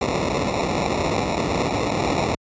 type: noise with sample-and-hold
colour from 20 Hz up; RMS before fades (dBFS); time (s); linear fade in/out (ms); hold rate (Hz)
blue; -22; 0.01-2.35; 5; 1575
effects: high-pass 60 Hz 12 dB/octave + resampled to 16000 Hz